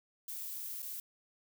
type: noise with dropouts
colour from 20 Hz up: violet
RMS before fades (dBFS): -42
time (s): 0.28-1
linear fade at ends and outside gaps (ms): 2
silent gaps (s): 0.822-0.827
effects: none